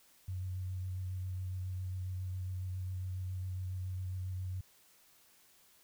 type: tone with vibrato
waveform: sine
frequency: 92.5 Hz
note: F#2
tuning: in tune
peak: -36 dBFS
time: 0.28-4.61 s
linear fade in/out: 5 ms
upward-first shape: sine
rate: 7.3 Hz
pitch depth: 18 cents each way
effects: white hiss -65 dBFS RMS until 5.83 s